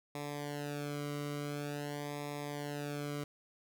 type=tone with flanger; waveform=sawtooth; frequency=145.5 Hz; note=D3; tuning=16 cents flat; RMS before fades=-40 dBFS; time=0.15-3.24 s; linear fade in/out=2 ms; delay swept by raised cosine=0.67 to 1.18 ms; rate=0.47 Hz; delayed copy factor=-0.95; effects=none